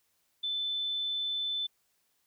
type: tone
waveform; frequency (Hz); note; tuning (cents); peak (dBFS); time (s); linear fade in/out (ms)
sine; 3520; A7; 0; -30; 0.43-1.67; 10
effects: white hiss -74 dBFS RMS until 2.26 s